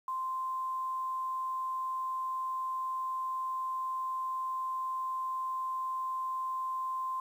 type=tone with quantisation; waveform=sine; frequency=1042 Hz; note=C6; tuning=7 cents flat; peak=-32 dBFS; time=0.08-7.2 s; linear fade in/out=2 ms; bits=10; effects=none